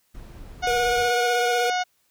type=noise; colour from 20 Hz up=brown; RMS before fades=-40 dBFS; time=0.14-1.11 s; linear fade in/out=10 ms
type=harmonic tone; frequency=728 Hz; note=F#5; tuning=28 cents flat; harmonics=1 / 2 / 3 / 4 / 5 / 6 / 7 / 8 / 9; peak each=-23 / -29 / -33 / -35 / -37 / -39 / -40 / -41 / -42 dBFS; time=0.62-1.84 s; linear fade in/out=20 ms
type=tone with vibrato; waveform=square; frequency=479.8 Hz; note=A#4; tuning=50 cents sharp; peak=-24 dBFS; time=0.67-1.7 s; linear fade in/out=2 ms; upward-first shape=sine; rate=16 Hz; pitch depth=32 cents each way
effects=white hiss -67 dBFS RMS until 2.1 s